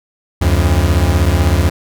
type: beating tone pair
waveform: 40% pulse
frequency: 73.42 / 89.42 Hz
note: D2 / F2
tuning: 0 / +41 cents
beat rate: 16 Hz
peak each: -12 dBFS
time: 0.41-1.7 s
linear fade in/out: 10 ms
effects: none